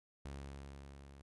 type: tone with level ramp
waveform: sawtooth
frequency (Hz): 69.3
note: C#2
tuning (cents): 0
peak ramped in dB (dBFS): -40 to -51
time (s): 0.25-1.22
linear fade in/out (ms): 5
effects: resampled to 24000 Hz